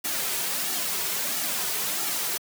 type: noise with flanger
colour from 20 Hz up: white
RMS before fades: -28 dBFS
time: 0.04-2.38 s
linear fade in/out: 10 ms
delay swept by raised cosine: 1.9 to 3.8 ms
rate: 1.5 Hz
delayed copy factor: -0.6
effects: high-pass 200 Hz 12 dB/octave